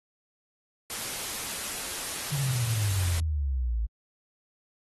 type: noise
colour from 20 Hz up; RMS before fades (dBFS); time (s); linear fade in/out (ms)
white; -34; 0.9-3.2; 0
type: exponential sweep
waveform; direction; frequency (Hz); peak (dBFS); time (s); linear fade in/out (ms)
sine; down; 146.83 to 53.1; -25; 2.31-3.87; 20
effects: AAC 32 kbps